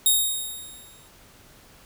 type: tone with exponential decay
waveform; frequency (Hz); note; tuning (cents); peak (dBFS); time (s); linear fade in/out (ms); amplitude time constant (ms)
5% pulse; 3729; A#7; 0; -7; 0.06-1.08; 2; 220
effects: pink hiss -52 dBFS RMS until 1.85 s